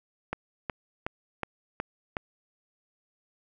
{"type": "click train", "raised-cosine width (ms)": 0.5, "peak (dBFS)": -15, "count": 6, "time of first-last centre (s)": [0.33, 2.168], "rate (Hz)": 2.72, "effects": []}